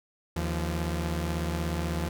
sawtooth tone pair together, 77.78 / 171.96 Hz, D#2 / F3, 0 / -27 cents, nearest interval octave + major second, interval 1373 cents, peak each -26 / -28 dBFS, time 0.36-2.09 s, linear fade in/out 5 ms, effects none

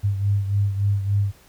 sine beating tone pair, 99.9 / 103.4 Hz, G2 / G#2, +33 / -7 cents, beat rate 3.5 Hz, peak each -19 / -26 dBFS, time 0.03-1.32 s, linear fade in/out 20 ms, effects pink hiss -53 dBFS RMS until 1.48 s

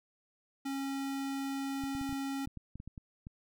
square tone, 273.5 Hz, C#4, 23 cents flat, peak -35 dBFS, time 0.65-2.46 s, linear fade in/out 10 ms
clicks, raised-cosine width 5 ms, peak -32 dBFS, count 12, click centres 1.838 / 1.951 / 2.013 / 2.093 / 2.127 / 2.474 / 2.573 / 2.756 / 2.801 / 2.876 / 2.978 / 3.269 s
effects none

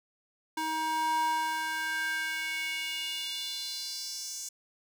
square tone with high-pass filter sweep, 316.7 Hz, D#4, 31 cents sharp, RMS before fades -33 dBFS, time 0.57-4.49 s, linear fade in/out 5 ms, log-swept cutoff 640 to 6600 Hz, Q 3.6, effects none

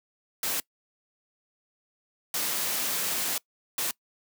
white noise bursts at uneven times, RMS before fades -29 dBFS, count 3, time 0.43-0.6 / 2.34-3.38 / 3.78-3.91 s, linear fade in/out 2 ms, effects noise-tail reverb RT60 0.1 s tail -23 dB re dry + high-pass 150 Hz 12 dB/octave

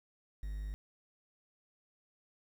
triangle tone with quantisation, 51.1 Hz, G#1, 27 cents flat, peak -35 dBFS, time 0.43-0.74 s, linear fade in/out 0 ms, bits 10, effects none

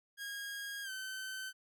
sawtooth tone with pitch glide, 1634 to 1533.4 Hz, G#6 to G6, -29 to -39 cents, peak -37 dBFS, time 0.17-1.53 s, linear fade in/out 50 ms, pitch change -110 cents, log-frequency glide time 0.83-0.9 s, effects none

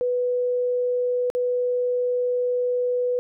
sine tone with dropouts, 493.9 Hz, B4, in tune, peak -20 dBFS, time 0.01-3.19 s, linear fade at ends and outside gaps 0 ms, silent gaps 1.301-1.35 s, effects none

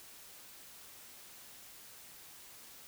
silence, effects white hiss -54 dBFS RMS until 2.87 s

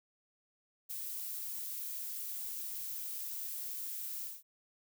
violet noise with ADSR envelope, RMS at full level -38 dBFS, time 0.89-4.43 s, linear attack 22 ms, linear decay 4 ms, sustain -3 dB, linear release 190 ms, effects none

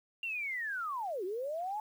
sine linear two-way sweep, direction down then up, 2794 to 349.2 to 871 Hz, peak -34 dBFS, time 0.23-1.8 s, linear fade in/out 2 ms, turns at 1.24 s, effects 10-bit

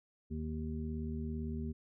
harmonic tone, 77.78 Hz, D#2, in tune, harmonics 1 / 2 / 3 / 5, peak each -39 / -44 / -40 / -48 dBFS, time 0.3-1.73 s, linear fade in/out 20 ms, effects none

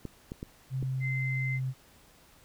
clicks, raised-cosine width 3 ms, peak -24 dBFS, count 4, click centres 0.053 / 0.319 / 0.429 / 0.827 s
sine tone with pitch glide, 131.3 to 130.47 Hz, C3 to C3, +6 to -5 cents, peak -29 dBFS, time 0.7-1.74 s, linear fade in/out 50 ms, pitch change -11 cents, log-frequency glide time 0.86-1.46 s
sine tone, 2073 Hz, C7, 17 cents flat, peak -33 dBFS, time 1-1.6 s, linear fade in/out 50 ms
effects pink hiss -59 dBFS RMS until 2.44 s

